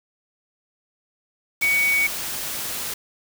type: tone in noise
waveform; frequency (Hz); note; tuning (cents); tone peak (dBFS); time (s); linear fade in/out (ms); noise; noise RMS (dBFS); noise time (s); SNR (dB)
sine; 2250; C#7; +25; -17; 1.62-2.07; 5; white; -29; 1.61-2.94; +9
effects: none